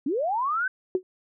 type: linear sweep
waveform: sine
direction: up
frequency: 246.9 to 1563 Hz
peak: -23 dBFS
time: 0.06-0.68 s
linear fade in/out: 5 ms
type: tone with exponential decay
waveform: sine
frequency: 370 Hz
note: F#4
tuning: in tune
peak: -16 dBFS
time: 0.95-1.03 s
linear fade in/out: 1 ms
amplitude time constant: 16 ms
effects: none